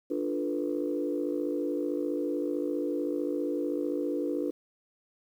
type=chord; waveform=sine; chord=B half-diminished seventh; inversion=first; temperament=equal; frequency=293.7 / 349.2 / 440 / 493.9 Hz; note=D4 / F4 / A4 / B4; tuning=0 / 0 / 0 / 0 cents; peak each=-31 / -33 / -36 / -34 dBFS; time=0.1-4.51 s; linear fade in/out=10 ms; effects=tanh soft clip ceiling -18 dBFS + 10-bit